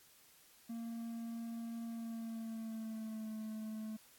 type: tone with pitch glide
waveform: triangle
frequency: 230.5 to 217.6 Hz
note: A#3 to A3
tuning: -19 to -19 cents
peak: -39 dBFS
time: 0.69-3.97 s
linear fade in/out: 10 ms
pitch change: -100 cents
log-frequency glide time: 1.85-3.34 s
effects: white hiss -64 dBFS RMS until 4.18 s + AAC 64 kbps